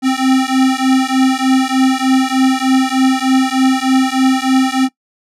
square beating tone pair, 260.6 / 263.9 Hz, C4 / C4, -7 / +15 cents, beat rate 3.3 Hz, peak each -14 dBFS, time 0.02-4.89 s, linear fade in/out 50 ms, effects noise-tail reverb RT60 0.1 s tail -19 dB re dry + low-pass 9000 Hz 12 dB/octave

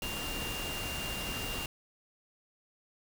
sine tone in noise, 2794 Hz, F7, in tune, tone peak -39 dBFS, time 0.02-1.66 s, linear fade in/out 2 ms, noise pink, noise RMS -38 dBFS, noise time 0.02-1.66 s, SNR -4 dB, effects none

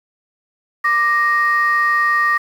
sine tone pair together, 1182 / 1867.1 Hz, D6 / A#6, +11 / +2 cents, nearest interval minor sixth, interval 791 cents, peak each -15 / -14 dBFS, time 0.84-2.38 s, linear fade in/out 10 ms, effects tanh soft clip ceiling -7 dBFS + 7-bit

